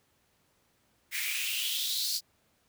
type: noise with high-pass filter sweep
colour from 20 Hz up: white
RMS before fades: -32 dBFS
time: 1.11-2.21 s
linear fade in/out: 50 ms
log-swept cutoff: 2000 to 4800 Hz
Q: 5.5
effects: pink hiss -70 dBFS RMS until 2.68 s + high-pass 60 Hz 12 dB/octave